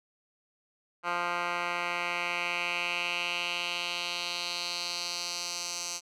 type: tone with band-pass filter sweep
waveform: 10% pulse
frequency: 174.61 Hz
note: F3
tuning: in tune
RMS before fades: -33 dBFS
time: 1.03-6.01 s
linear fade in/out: 50 ms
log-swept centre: 1500 to 6000 Hz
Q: 2.5
effects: none